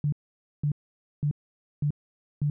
sine tone bursts, 146.6 Hz, D3, 3 cents flat, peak -22 dBFS, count 5, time 0.04-2.5 s, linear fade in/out 2 ms, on 84 ms, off 510 ms, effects none

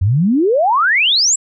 sine exponential sweep, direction up, 86 to 7902 Hz, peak -10 dBFS, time 0.01-1.36 s, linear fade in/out 10 ms, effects none

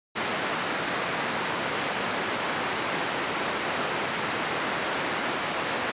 white band-pass noise, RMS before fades -29 dBFS, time 0.15-5.92 s, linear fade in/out 20 ms, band 160 to 1900 Hz, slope 12 dB/octave, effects resampled to 8000 Hz

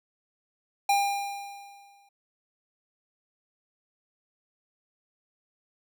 square tone with exponential decay, 802 Hz, G5, 39 cents sharp, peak -20 dBFS, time 0.89-2.09 s, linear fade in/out 5 ms, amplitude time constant 260 ms, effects none

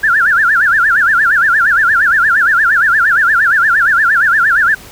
sine tone with vibrato, 1562 Hz, G6, 7 cents flat, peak -7 dBFS, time 0.03-4.75 s, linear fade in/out 10 ms, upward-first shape sine, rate 8.6 Hz, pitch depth 240 cents each way, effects pink hiss -35 dBFS RMS until 4.91 s

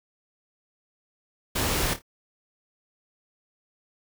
pink noise with echo, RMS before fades -26 dBFS, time 1.55-1.94 s, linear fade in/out 10 ms, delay 27 ms, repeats 3, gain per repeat -10 dB, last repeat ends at 2.021 s, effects none

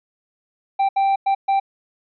triangle tone bursts at uneven times, 784 Hz, G5, in tune, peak -13 dBFS, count 4, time 0.79-0.89 / 0.96-1.16 / 1.26-1.35 / 1.48-1.6 s, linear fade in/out 10 ms, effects resampled to 11025 Hz

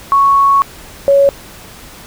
sine tone pair in turn, 1108.7 / 557.4 Hz, C#6 / C#5, 0 / +9 cents, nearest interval octave, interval 1191 cents, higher first, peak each -6 / -5 dBFS, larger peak second, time 0.12-0.62 / 1.08-1.29 s, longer first, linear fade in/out 0 ms, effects pink hiss -35 dBFS RMS until 2.06 s

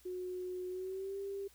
sine tone with pitch glide, 364.6 to 395.3 Hz, F#4 to G4, -25 to +15 cents, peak -38 dBFS, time 0.05-1.48 s, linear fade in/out 10 ms, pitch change +140 cents, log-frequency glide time 0.69-1.18 s, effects added 60 Hz sine -67 dBFS peak until 1.54 s + white hiss -65 dBFS RMS until 1.54 s

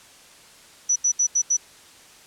sine tone bursts at uneven times, 5920 Hz, F#8, in tune, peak -16 dBFS, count 5, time 0.89-0.96 / 1.04-1.12 / 1.19-1.27 / 1.35-1.42 / 1.5-1.57 s, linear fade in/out 10 ms, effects white hiss -49 dBFS RMS until 2.26 s + low-pass 9000 Hz 12 dB/octave

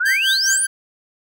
sine exponential sweep, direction up, 1386 to 10548 Hz, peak -16 dBFS, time 0-0.66 s, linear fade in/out 10 ms
45% pulse tone with tremolo, 1568 Hz, G6, in tune, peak -16 dBFS, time 0.05-0.67 s, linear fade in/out 10 ms, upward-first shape sine, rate 4.9 Hz, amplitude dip 80%
effects none

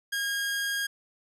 sawtooth tone, 1628 Hz, G#6, 35 cents flat, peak -24 dBFS, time 0.12-0.87 s, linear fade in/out 10 ms, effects resampled to 32000 Hz

